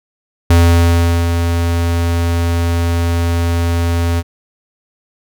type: tone with ADSR envelope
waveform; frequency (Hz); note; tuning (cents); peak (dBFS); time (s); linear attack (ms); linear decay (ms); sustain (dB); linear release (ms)
square; 85; F2; -46; -6; 0.5-4.23; 5; 760; -7; 44
effects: none